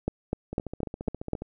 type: two click trains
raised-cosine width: 2 ms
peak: -21 / -13 dBFS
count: 14 / 6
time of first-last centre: 0.53-1.42 / 0.08-1.333 s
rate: 14.6 / 3.99 Hz
effects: none